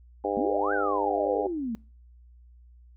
harmonic tone, 101 Hz, G#2, 48 cents flat, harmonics 3 / 4 / 5 / 6 / 7 / 8, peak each -34 / -31 / -31 / -34 / -35 / -32 dBFS, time 0.24-1.47 s, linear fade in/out 5 ms
sine exponential two-way sweep, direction up then down, 215.7 to 1600 to 215.7 Hz, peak -28 dBFS, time 0.37-1.75 s, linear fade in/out 0 ms, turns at 0.73 s
effects noise-tail reverb RT60 0.4 s tail -24 dB re dry + added 60 Hz sine -50 dBFS peak until 2.96 s

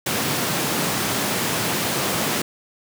pink high-pass noise, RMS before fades -23 dBFS, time 0.06-2.42 s, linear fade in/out 5 ms, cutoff 120 Hz, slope 24 dB/octave, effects none

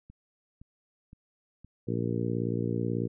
click train, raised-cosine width 5 ms, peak -36 dBFS, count 4, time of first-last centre 0.1-1.646 s, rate 1.94 Hz
harmonic tone, 58.27 Hz, A#1, in tune, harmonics 2 / 3 / 4 / 5 / 6 / 7 / 8, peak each -32 / -34 / -35 / -36 / -37 / -37 / -38 dBFS, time 1.87-3.08 s, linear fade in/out 20 ms
effects none

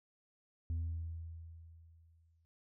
sine tone with exponential decay, 82.41 Hz, E2, in tune, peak -31 dBFS, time 0.7-2.45 s, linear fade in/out 0 ms, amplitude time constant 380 ms, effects noise-tail reverb RT60 0.1 s tail -21 dB re dry + tanh soft clip ceiling -33 dBFS

